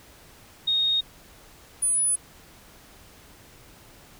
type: tone pair in turn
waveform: sine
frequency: 3721 / 9902 Hz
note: A#7 / D#9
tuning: -4 / -9 cents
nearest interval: octave + perfect fourth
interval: 1695 cents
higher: second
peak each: -20 dBFS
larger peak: neither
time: 0.67-1.01 / 1.82-2.16 s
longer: neither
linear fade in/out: 10 ms
effects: pink hiss -51 dBFS RMS until 4.19 s